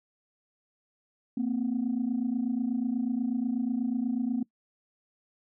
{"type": "tone pair together", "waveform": "sine", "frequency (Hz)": [230, 258.2], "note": ["A#3", "C4"], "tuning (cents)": [-23, -23], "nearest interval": "major second", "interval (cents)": 200, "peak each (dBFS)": -28, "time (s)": [1.37, 4.43], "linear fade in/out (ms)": 5, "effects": ["noise-tail reverb RT60 0.1 s tail -23 dB re dry", "tanh soft clip ceiling -21 dBFS"]}